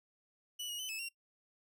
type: tone with pitch steps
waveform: sawtooth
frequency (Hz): 2957 / 2887 / 3030 / 2604 / 2752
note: F#7 / F#7 / F#7 / E7 / F7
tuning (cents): -2 / -43 / +40 / -22 / -26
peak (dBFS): -36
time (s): 0.59-1.09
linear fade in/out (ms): 10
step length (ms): 100
effects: noise-tail reverb RT60 0.1 s tail -21 dB re dry